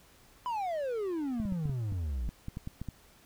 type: exponential sweep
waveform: triangle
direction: down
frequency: 1016 to 53.9 Hz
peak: -29 dBFS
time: 0.46-2.29 s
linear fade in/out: 0 ms
type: clicks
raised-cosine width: 5 ms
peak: -25 dBFS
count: 12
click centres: 1.4 / 1.454 / 1.523 / 1.656 / 1.696 / 1.923 / 2.29 / 2.484 / 2.571 / 2.674 / 2.816 / 2.887 s
effects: pink hiss -60 dBFS RMS until 3.25 s